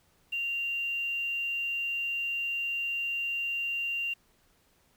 sine tone with quantisation, 2775 Hz, F7, 12 cents flat, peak -29 dBFS, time 0.32-4.14 s, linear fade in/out 10 ms, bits 9, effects pink hiss -67 dBFS RMS until 4.96 s

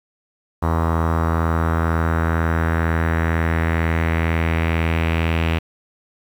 sawtooth tone with low-pass filter sweep, 82.1 Hz, E2, 6 cents flat, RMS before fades -19 dBFS, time 0.62-5.59 s, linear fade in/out 10 ms, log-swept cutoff 1100 to 2700 Hz, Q 3.1, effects 7-bit

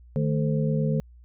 sine tone cluster, 152.2 / 220.5 / 440.2 / 520 Hz, D#3 / A3 / A4 / C5, -38 / +4 / +1 / -11 cents, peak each -23 / -28 / -32 / -32 dBFS, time 0.16-1 s, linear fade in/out 0 ms, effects added 60 Hz sine -47 dBFS peak until 1.24 s

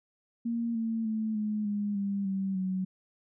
sine tone with pitch steps, 232.9 / 225.7 / 218.8 / 212.1 / 205.6 / 199.27 / 193.15 / 187.22 Hz, A#3 / A3 / A3 / G#3 / G#3 / G3 / G3 / F#3, -1 / +44 / -9 / +37 / -17 / +29 / -25 / +21 cents, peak -28 dBFS, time 0.45-2.85 s, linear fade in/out 10 ms, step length 300 ms, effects none

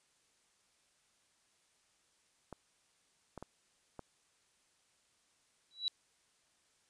clicks, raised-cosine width 1 ms, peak -31 dBFS, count 4, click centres 2.527 / 3.377 / 3.426 / 3.993 s
sine tone with exponential growth, 3925 Hz, B7, 11 cents flat, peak -28 dBFS, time 5.71-5.88 s, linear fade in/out 0 ms, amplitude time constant 36 ms
effects white hiss -73 dBFS RMS until 6.89 s + resampled to 22050 Hz

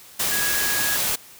sine tone in noise, 1661.2 Hz, G#6, in tune, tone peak -26 dBFS, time 0.31-0.97 s, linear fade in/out 10 ms, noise white, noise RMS -23 dBFS, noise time 0.19-1.16 s, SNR -6 dB, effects white hiss -46 dBFS RMS until 1.39 s

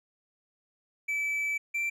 triangle tone pair in turn, 2308 / 2348 Hz, D7 / D7, -31 / -1 cents, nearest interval unison, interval 30 cents, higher second, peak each -26 dBFS, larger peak neither, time 1.08-1.58 / 1.74-1.9 s, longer first, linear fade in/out 10 ms, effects none

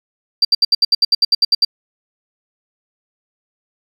triangle tone bursts, 4699 Hz, D8, in tune, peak -5 dBFS, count 13, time 0.42-1.649 s, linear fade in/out 5 ms, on 29 ms, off 71 ms, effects tanh soft clip ceiling -7 dBFS + 7-bit

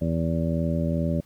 harmonic tone, 82.41 Hz, E2, in tune, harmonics 1 / 2 / 3 / 4 / 5 / 6 / 7, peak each -29 / -25 / -29 / -35 / -40 / -42 / -31 dBFS, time 0.01-1.21 s, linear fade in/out 10 ms, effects pink hiss -59 dBFS RMS until 1.25 s

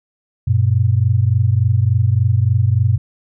sine tone pair together, 96.55 / 120 Hz, G2 / B2, -26 / -49 cents, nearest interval major third, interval 377 cents, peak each -14 dBFS, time 0.47-2.98 s, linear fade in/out 10 ms, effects none

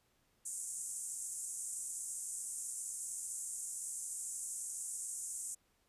white band-pass noise, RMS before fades -43 dBFS, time 0.45-5.55 s, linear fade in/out 10 ms, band 7000 to 9600 Hz, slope 48 dB/octave, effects pink hiss -75 dBFS RMS until 5.88 s + resampled to 32000 Hz

